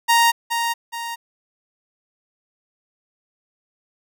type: tone with echo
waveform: sawtooth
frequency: 932.3 Hz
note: A#5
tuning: in tune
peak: -9 dBFS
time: 0.08-0.32 s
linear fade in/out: 20 ms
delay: 420 ms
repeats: 2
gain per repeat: -7 dB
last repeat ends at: 1.16 s
effects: none